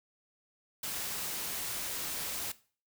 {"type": "noise", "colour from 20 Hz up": "white", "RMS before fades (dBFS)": -37, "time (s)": [0.83, 2.52], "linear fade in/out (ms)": 5, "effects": ["noise-tail reverb RT60 0.4 s tail -18 dB re dry"]}